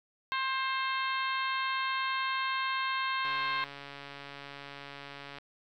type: harmonic tone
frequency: 529 Hz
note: C5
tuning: 19 cents sharp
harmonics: 2 / 3 / 4 / 5 / 6 / 7 / 8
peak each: -32 / -36 / -38 / -40 / -42 / -43 / -44 dBFS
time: 0.32-3.64 s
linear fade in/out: 0 ms
type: click train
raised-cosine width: 0.3 ms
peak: -28 dBFS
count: 302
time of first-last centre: 3.25-5.385 s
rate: 141 Hz
effects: none